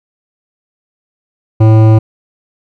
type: tone with hard clipping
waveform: sine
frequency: 110 Hz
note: A2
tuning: in tune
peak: -5 dBFS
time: 1.6-1.99 s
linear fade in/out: 10 ms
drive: 14 dB
effects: none